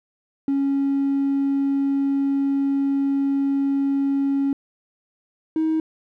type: tone pair in turn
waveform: triangle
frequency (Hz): 276.6 / 317.3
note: C#4 / D#4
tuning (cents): -4 / +34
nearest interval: major second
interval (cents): 238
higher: second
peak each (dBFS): -15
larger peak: neither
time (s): 0.48-4.53 / 5.56-5.8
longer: first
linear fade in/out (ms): 2
effects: tanh soft clip ceiling -14 dBFS